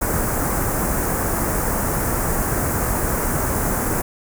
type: band-stop noise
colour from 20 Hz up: pink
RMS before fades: -21 dBFS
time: 0.01-4.02 s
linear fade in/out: 10 ms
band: 1700 to 7300 Hz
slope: 24 dB/octave
effects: none